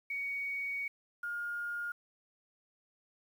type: tone pair in turn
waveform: sine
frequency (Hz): 2241 / 1419.9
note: C#7 / F6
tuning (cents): +18 / +28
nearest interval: minor sixth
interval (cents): 790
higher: first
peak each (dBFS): -34 / -35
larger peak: first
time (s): 0.1-0.88 / 1.23-1.92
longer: first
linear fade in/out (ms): 5
effects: 10-bit